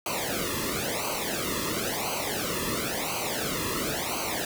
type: noise with flanger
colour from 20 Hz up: pink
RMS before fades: -30 dBFS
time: 0.06-4.45 s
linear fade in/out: 2 ms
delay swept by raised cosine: 0.56 to 1.34 ms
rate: 0.97 Hz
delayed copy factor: -1
effects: none